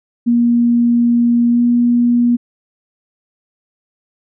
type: tone with pitch glide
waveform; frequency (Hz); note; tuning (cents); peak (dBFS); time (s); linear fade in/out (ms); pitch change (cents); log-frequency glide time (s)
sine; 237.5 to 240.1; A#3 to B3; +33 to -49; -9; 0.26-2.37; 20; +18; 1.5-1.61
effects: none